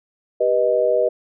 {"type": "chord", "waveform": "sine", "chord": "G augmented", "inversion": "none", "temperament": "equal with one note detuned", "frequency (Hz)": [392, 489.3, 622.3], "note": ["G4", "B4", "D#5"], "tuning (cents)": [0, -16, 0], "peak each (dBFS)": [-23, -18, -18], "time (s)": [0.4, 1.09], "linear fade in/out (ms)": 10, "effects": []}